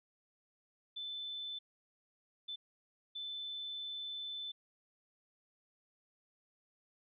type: tone bursts at uneven times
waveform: sine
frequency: 3520 Hz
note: A7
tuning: in tune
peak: -40 dBFS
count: 3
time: 0.96-1.59 / 2.48-2.56 / 3.15-4.52 s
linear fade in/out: 10 ms
effects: none